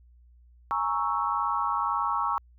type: chord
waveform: sine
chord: A# half-diminished seventh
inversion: third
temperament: equal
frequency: 830.6 / 932.3 / 1108.7 / 1318.5 Hz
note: G#5 / A#5 / C#6 / E6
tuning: 0 / 0 / 0 / 0 cents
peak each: -33 / -30 / -28 / -31 dBFS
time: 0.71-2.38 s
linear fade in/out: 0 ms
effects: added 60 Hz sine -53 dBFS peak until 2.58 s